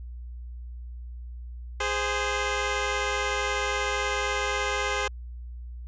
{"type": "tone pair together", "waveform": "10% pulse", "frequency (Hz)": [412.5, 519.7], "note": ["G#4", "C5"], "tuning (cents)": [-12, -12], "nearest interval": "major third", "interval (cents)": 400, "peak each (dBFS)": -20, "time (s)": [1.8, 5.08], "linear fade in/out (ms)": 5, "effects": ["added 60 Hz sine -36 dBFS peak until 5.87 s", "resampled to 16000 Hz"]}